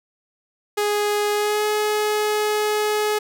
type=tone with pitch glide; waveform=sawtooth; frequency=415.3 to 423 Hz; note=G#4 to G#4; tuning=0 to +32 cents; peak=-15 dBFS; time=0.77-3.19 s; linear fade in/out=10 ms; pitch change=+32 cents; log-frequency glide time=1.33-1.65 s; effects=none